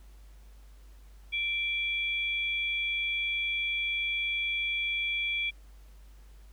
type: tone pair together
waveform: sine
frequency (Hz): 2349 / 3350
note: D7 / G#7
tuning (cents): 0 / +14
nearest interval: tritone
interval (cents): 614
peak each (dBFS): -29 / -34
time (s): 1.32-5.51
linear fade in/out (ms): 20
effects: added 50 Hz sine -49 dBFS peak until 6.52 s + pink hiss -64 dBFS RMS until 6.52 s